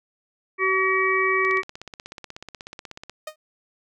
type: harmonic tone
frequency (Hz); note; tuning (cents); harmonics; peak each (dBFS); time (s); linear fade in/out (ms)
380; F#4; +46; 1 / 3 / 5 / 6; -24 / -24 / -24 / -24; 0.58-1.63; 50
type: click train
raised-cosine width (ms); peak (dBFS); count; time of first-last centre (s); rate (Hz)
0.2; -20; 28; 1.45-3.096; 16.4
type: tone with exponential decay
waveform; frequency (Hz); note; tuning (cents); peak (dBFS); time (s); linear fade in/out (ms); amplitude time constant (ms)
sawtooth; 618; D#5; -12; -24; 3.27-3.36; 5; 19
effects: none